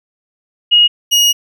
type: tone pair in turn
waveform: sine / 30% pulse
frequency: 2880 / 2880 Hz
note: F#7 / F#7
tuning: -47 / -47 cents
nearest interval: unison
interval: 0 cents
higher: neither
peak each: -5 dBFS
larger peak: neither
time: 0.71-0.88 / 1.11-1.33 s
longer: second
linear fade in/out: 20 ms
effects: none